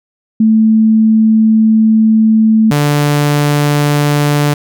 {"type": "tone pair in turn", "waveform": ["sine", "sawtooth"], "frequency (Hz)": [220, 146.32], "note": ["A3", "D3"], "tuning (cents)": [0, -6], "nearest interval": "perfect fifth", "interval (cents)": 706, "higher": "first", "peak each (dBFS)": -5, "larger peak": "neither", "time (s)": [[0.4, 2.71], [2.71, 4.54]], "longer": "first", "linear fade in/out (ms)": 5, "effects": []}